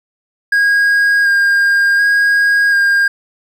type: tone with vibrato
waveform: triangle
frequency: 1624 Hz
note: G#6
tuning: 39 cents flat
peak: -7 dBFS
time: 0.52-3.08 s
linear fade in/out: 5 ms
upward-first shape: square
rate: 0.68 Hz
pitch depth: 14 cents each way
effects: none